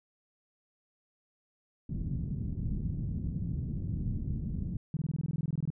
white low-pass noise, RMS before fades -34 dBFS, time 1.89-4.77 s, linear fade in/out 5 ms, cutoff 190 Hz, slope 24 dB/octave
sine tone bursts, 153.1 Hz, D#3, 28 cents flat, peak -28 dBFS, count 16, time 4.94-5.703 s, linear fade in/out 2 ms, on 28 ms, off 21 ms
effects none

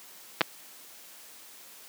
clicks, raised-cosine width 0.3 ms, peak -5 dBFS, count 2, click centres 0.409 / 0.415 s, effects white hiss -50 dBFS RMS until 1.88 s + high-pass 200 Hz 12 dB/octave

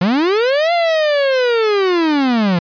45% pulse linear two-way sweep, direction up then down, 166.3 to 698.5 to 166.3 Hz, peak -12 dBFS, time 0.01-2.59 s, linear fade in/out 5 ms, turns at 0.73 s, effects resampled to 11025 Hz

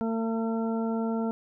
harmonic tone, 225.9 Hz, A3, 46 cents sharp, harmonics 1 / 2 / 3 / 4 / 6, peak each -27 / -33 / -37 / -39 / -43 dBFS, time 0.01-1.31 s, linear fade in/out 0 ms, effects none

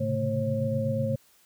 sine tone cluster, 110.5 / 131.4 / 139.3 / 222.9 / 539 Hz, A2 / C3 / C#3 / A3 / C#5, +8 / +8 / +9 / +23 / -49 cents, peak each -30 / -35 / -33 / -31 / -29 dBFS, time 0-1.16 s, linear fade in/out 10 ms, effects white hiss -61 dBFS RMS until 1.45 s

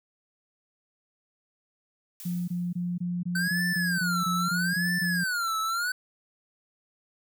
blue noise with exponential decay, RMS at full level -41 dBFS, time 2.2-3.03 s, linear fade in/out 1 ms, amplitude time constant 180 ms
sine tone bursts, 176.2 Hz, F3, 16 cents sharp, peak -27 dBFS, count 12, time 2.25-5.241 s, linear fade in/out 10 ms, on 230 ms, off 21 ms
square tone with vibrato, 1520 Hz, F#6, 46 cents sharp, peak -27 dBFS, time 3.35-5.92 s, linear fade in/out 5 ms, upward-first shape sine, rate 0.78 Hz, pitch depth 260 cents each way
effects none

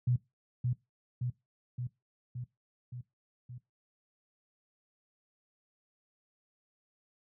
sine tone with echo, 123.47 Hz, B2, in tune, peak -24 dBFS, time 0.07-0.16 s, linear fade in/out 5 ms, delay 570 ms, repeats 6, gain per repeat -3 dB, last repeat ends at 3.58 s, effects noise-tail reverb RT60 0.2 s tail -19 dB re dry + high-pass 80 Hz 12 dB/octave

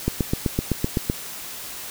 click train, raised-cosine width 3 ms, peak -7 dBFS, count 9, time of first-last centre 0.08-1.099 s, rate 7.85 Hz, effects white hiss -35 dBFS RMS until 1.9 s

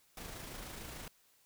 pink noise with amplitude modulation, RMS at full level -45 dBFS, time 0.17-1.08 s, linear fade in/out 2 ms, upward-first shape sine, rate 26.7 Hz, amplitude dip 35%, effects white hiss -69 dBFS RMS until 1.45 s

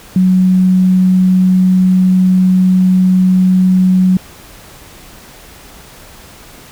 sine tone, 185 Hz, F#3, in tune, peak -6 dBFS, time 0.16-4.17 s, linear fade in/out 2 ms, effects pink hiss -37 dBFS RMS until 6.71 s

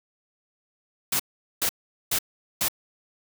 white noise bursts, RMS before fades -24 dBFS, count 4, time 1.12-2.684 s, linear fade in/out 5 ms, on 76 ms, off 420 ms, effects none

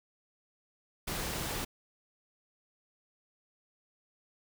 pink noise, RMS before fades -36 dBFS, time 1.07-1.65 s, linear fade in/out 10 ms, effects none

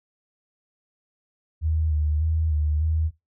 sine tone with pitch steps, 79 / 75.8 / 79.8 / 75.6 / 79.4 Hz, D#2 / D#2 / D#2 / D#2 / D#2, +27 / -45 / +44 / -49 / +36 cents, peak -20 dBFS, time 1.61-3.11 s, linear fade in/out 50 ms, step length 300 ms, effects noise-tail reverb RT60 0.2 s tail -18 dB re dry

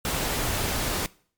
pink noise, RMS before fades -27 dBFS, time 0.05-1.06 s, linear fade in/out 0 ms, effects noise-tail reverb RT60 0.5 s tail -22 dB re dry + MP3 96 kbps

